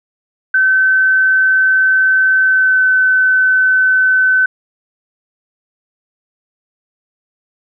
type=tone with pitch glide; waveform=sine; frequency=1532 to 1518.8 Hz; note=G6 to F#6; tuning=-40 to +45 cents; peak=-8 dBFS; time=0.54-4.46 s; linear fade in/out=5 ms; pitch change=-15 cents; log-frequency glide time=2.42-2.83 s; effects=none